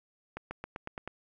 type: accelerating click train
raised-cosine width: 0.5 ms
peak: -23 dBFS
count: 7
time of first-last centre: 0.37-1.076 s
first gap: 140 ms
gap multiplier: 0.93
effects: none